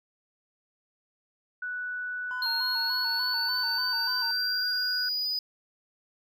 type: tone with pitch glide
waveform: sine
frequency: 1480 to 1492 Hz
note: F#6 to F#6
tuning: 0 to +14 cents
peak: -31 dBFS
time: 1.62-5.09 s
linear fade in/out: 5 ms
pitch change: +14 cents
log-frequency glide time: 1.74-4.04 s
type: tone with vibrato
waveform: triangle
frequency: 964 Hz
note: B5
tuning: 42 cents flat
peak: -35 dBFS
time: 2.31-4.31 s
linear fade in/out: 0 ms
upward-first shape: square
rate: 3.4 Hz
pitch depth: 86 cents each way
type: linear sweep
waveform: triangle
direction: up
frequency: 4218 to 4978 Hz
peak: -26 dBFS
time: 2.42-5.39 s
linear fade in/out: 2 ms
effects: none